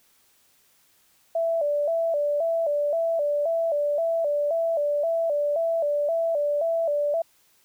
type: tone with vibrato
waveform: sine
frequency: 622.3 Hz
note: D#5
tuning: in tune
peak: -21 dBFS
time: 1.35-7.22 s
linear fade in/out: 5 ms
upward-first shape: square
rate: 1.9 Hz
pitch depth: 110 cents each way
effects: white hiss -62 dBFS RMS until 7.64 s